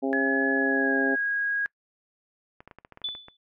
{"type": "harmonic tone", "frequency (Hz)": 135, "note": "C#3", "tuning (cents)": -45, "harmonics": [2, 3, 4, 5, 6], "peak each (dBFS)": [-26, -30, -32, -34, -36], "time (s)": [0.02, 1.16], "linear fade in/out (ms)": 20}
{"type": "tone with pitch glide", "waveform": "sine", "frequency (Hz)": [1697, 1643.9], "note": ["G#6", "G#6"], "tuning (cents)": [37, -18], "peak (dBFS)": -24, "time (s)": [0.13, 1.66], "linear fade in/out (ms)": 0, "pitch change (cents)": -55, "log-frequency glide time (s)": [0.54, 0.96]}
{"type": "clicks", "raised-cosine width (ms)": 0.5, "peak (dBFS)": -30, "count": 11, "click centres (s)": [2.605, 2.676, 2.712, 2.786, 2.849, 2.923, 2.974, 3.017, 3.088, 3.151, 3.284]}
{"type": "tone with exponential decay", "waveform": "sine", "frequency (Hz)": 3482, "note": "A7", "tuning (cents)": -19, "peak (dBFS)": -25, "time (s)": [3.04, 3.37], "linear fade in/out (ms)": 5, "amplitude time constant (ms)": 71}
{"effects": ["noise-tail reverb RT60 0.1 s tail -24 dB re dry"]}